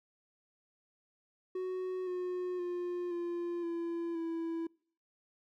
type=tone with pitch steps; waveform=triangle; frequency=370.1 / 361.9 / 353.8 / 345.9 / 338.2 / 330.7 Hz; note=F#4 / F#4 / F4 / F4 / E4 / E4; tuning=0 / -38 / +23 / -17 / +44 / +6 cents; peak=-32 dBFS; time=1.55-4.67 s; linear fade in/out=5 ms; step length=520 ms; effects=noise-tail reverb RT60 0.5 s tail -26 dB re dry